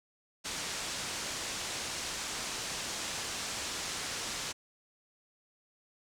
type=low-pass noise; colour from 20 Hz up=white; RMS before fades=-38 dBFS; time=0.44-4.53 s; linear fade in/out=20 ms; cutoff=7800 Hz; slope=24 dB/octave; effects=none